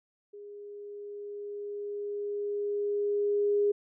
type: tone with level ramp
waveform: sine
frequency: 410 Hz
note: G#4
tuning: 22 cents flat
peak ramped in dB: -43 to -22 dBFS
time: 0.33-3.72 s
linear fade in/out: 10 ms
effects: none